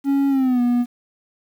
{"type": "tone with pitch glide", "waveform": "triangle", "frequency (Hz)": [277.2, 242.7], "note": ["C#4", "B3"], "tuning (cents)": [0, -30], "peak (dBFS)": -13, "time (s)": [0.04, 0.86], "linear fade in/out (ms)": 50, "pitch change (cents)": -230, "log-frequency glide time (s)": [0.29, 0.61], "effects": ["8-bit"]}